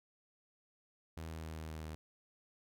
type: tone with pitch steps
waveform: sawtooth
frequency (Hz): 80.8 / 80.24 / 79.69 / 79.14 / 78.59 / 78.05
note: E2 / E2 / D#2 / D#2 / D#2 / D#2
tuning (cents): -34 / -46 / +42 / +30 / +18 / +6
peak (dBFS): -39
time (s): 1.17-1.95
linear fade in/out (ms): 0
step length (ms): 130
effects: none